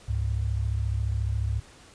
sine tone pair together, 68.9 / 103.23 Hz, C#2 / G#2, -10 / -10 cents, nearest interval perfect fifth, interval 700 cents, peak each -27 dBFS, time 0.08-1.6 s, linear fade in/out 10 ms, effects pink hiss -52 dBFS RMS until 1.94 s + resampled to 22050 Hz

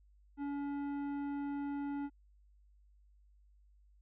sine tone with tanh clipping, 284.1 Hz, C#4, 43 cents sharp, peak -38 dBFS, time 0.37-2.1 s, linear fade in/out 50 ms, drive 12 dB, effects added 50 Hz sine -62 dBFS peak until 4.01 s

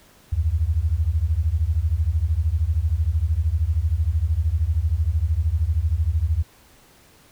sine beating tone pair, 73.42 / 86.42 Hz, D2 / F2, 0 / -18 cents, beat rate 13 Hz, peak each -21 dBFS, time 0.32-6.43 s, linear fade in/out 10 ms, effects pink hiss -53 dBFS RMS until 7.31 s

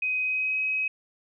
sine tone with pitch glide, 2515 to 2540 Hz, D#7 to D#7, +18 to +35 cents, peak -24 dBFS, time 0.02-0.88 s, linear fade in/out 5 ms, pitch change +17 cents, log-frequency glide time 0.22-0.59 s, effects none

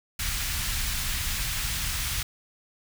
pink band-stop noise, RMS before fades -29 dBFS, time 0.19-2.23 s, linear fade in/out 5 ms, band 100 to 1800 Hz, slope 12 dB/octave, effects none

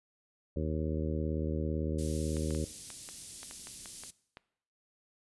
harmonic tone, 77.9 Hz, D#2, 3 cents sharp, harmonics 1 / 2 / 3 / 4 / 5 / 6 / 7, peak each -34 / -37 / -39 / -40 / -41 / -42 / -42 dBFS, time 0.56-2.65 s, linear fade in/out 5 ms
white band-stop noise, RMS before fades -44 dBFS, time 1.98-4.11 s, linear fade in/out 10 ms, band 260 to 4500 Hz, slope 12 dB/octave
clicks, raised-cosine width 0.3 ms, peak -30 dBFS, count 11, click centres 2.368 / 2.507 / 2.549 / 2.903 / 3.089 / 3.431 / 3.511 / 3.671 / 3.858 / 4.036 / 4.371 s
effects noise-tail reverb RT60 0.7 s tail -20 dB re dry + resampled to 24000 Hz

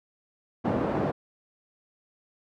pink band-pass noise, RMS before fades -27 dBFS, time 0.64-1.12 s, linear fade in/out 20 ms, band 170 to 730 Hz, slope 12 dB/octave, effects none

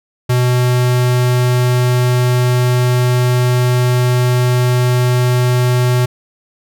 square tone, 124.3 Hz, B2, 12 cents sharp, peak -11 dBFS, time 0.29-6.06 s, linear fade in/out 10 ms, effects none

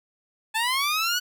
15% pulse linear sweep, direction up, 862 to 1490 Hz, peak -16 dBFS, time 0.54-1.2 s, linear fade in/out 20 ms, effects none

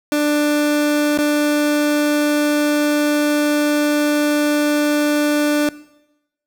30% pulse tone with dropouts, 295.7 Hz, D4, 12 cents sharp, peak -12 dBFS, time 0.12-5.69 s, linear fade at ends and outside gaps 1 ms, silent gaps 1.176-1.186 s, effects noise-tail reverb RT60 0.9 s tail -19 dB re dry

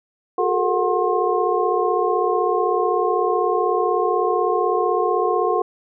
sine tone cluster, 364.6 / 420.4 / 456.3 / 731 / 1067 Hz, F#4 / G#4 / A#4 / F#5 / C6, -25 / +21 / -37 / -21 / +34 cents, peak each -23 dBFS, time 0.38-5.62 s, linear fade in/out 5 ms, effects none

